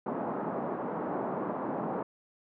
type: band-pass noise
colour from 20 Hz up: pink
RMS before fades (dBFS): -34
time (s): 0.06-2.03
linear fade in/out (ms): 5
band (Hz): 190 to 1100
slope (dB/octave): 24
effects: none